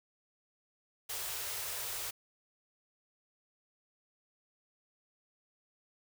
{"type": "band-stop noise", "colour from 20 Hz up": "white", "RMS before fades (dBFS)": -39, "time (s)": [1.09, 2.11], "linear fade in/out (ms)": 10, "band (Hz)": [140, 370], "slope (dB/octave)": 48, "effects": []}